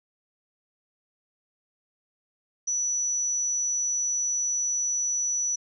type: tone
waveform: sine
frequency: 5920 Hz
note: F#8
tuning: in tune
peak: -24 dBFS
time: 2.67-5.56 s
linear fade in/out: 10 ms
effects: none